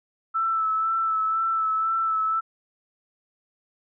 sine tone with vibrato, 1318.5 Hz, E6, in tune, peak -21 dBFS, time 0.34-2.41 s, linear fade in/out 20 ms, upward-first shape sine, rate 2 Hz, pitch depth 24 cents each way, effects none

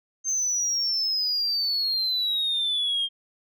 sine exponential sweep, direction down, 6340 to 3195 Hz, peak -21 dBFS, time 0.24-3.09 s, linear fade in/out 50 ms, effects tanh soft clip ceiling -20 dBFS

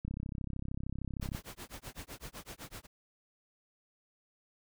click train, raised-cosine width 5 ms, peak -26 dBFS, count 44, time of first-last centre 0.05-1.349 s, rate 33.1 Hz
pink noise with tremolo, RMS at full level -44 dBFS, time 1.21-2.87 s, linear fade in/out 20 ms, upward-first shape sine, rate 7.9 Hz, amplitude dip 100%
effects none

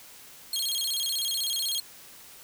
sawtooth tone with vibrato, 3713 Hz, A#7, 8 cents flat, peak -24 dBFS, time 0.53-1.8 s, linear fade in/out 2 ms, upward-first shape square, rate 16 Hz, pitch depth 230 cents each way, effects white hiss -49 dBFS RMS until 2.43 s

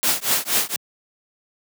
white noise with tremolo, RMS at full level -17 dBFS, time 0.03-0.76 s, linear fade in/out 0 ms, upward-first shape triangle, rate 4.2 Hz, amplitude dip 100%, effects high-pass 150 Hz 12 dB/octave

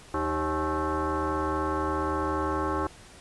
sine tone with frequency modulation, 390 Hz, G4, 9 cents flat, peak -25 dBFS, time 0.14-2.87 s, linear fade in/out 2 ms, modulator 233 Hz, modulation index 4.1, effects pink hiss -50 dBFS RMS until 3.2 s + resampled to 24000 Hz

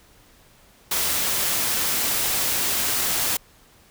white noise, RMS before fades -23 dBFS, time 0.91-3.37 s, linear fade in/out 5 ms, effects pink hiss -54 dBFS RMS until 3.9 s

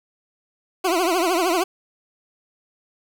20% pulse tone with vibrato, 351.6 Hz, F4, 12 cents sharp, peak -13 dBFS, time 0.84-1.64 s, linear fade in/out 10 ms, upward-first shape triangle, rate 13 Hz, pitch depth 170 cents each way, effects 7-bit

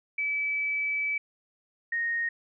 sine tone pair in turn, 2300 / 1860.3 Hz, D7 / A#6, -37 / -4 cents, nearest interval major third, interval 367 cents, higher first, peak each -26 / -26 dBFS, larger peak neither, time 0.18-1.18 / 1.92-2.29 s, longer first, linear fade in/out 5 ms, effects none

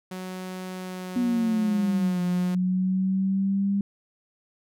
sawtooth tone with pitch glide, 185 to 179.42 Hz, F#3 to F3, 0 to +47 cents, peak -29 dBFS, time 0.11-2.55 s, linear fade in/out 5 ms, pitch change -53 cents, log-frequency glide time 0.72-2.14 s
sine linear two-way sweep, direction down then up, 246.9 to 177.1 to 200.1 Hz, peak -21 dBFS, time 1.16-3.81 s, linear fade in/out 2 ms, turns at 2.21 s
effects none

